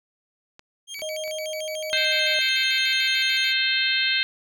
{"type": "clicks", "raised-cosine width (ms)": 0.2, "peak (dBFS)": -27, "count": 3, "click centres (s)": [0.594, 0.993, 1.278]}
{"type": "tone with vibrato", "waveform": "25% pulse", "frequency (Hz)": 2702, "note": "E7", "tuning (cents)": 42, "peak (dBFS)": -29, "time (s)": [0.87, 3.54], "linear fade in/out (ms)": 50, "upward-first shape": "square", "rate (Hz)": 6.8, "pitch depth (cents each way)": 300}
{"type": "tone with pitch glide", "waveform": "sine", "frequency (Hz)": [622.3, 615.9], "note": ["D#5", "D#5"], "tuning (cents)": [0, -18], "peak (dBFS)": -29, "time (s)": [1.02, 2.39], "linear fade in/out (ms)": 0, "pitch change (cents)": -18, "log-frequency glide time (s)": [1.9, 2.26]}
{"type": "harmonic tone", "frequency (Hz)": 523.3, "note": "C5", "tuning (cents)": 0, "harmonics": [3, 4, 5, 6, 7, 8], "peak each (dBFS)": [-27, -27, -27, -27, -27, -27], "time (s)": [1.93, 4.23], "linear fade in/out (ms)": 0}
{"effects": []}